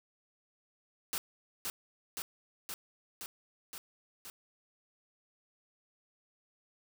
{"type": "noise with echo", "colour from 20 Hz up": "white", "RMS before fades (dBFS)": -35, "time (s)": [1.13, 1.18], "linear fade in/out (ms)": 0, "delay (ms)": 520, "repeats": 6, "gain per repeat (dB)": -2, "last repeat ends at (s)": 4.3, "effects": []}